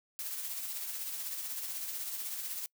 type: noise with tremolo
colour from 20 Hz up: blue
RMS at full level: -37 dBFS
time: 0.19-2.66 s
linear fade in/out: 0 ms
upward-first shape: triangle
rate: 16 Hz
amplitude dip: 45%
effects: noise-tail reverb RT60 0.1 s tail -25 dB re dry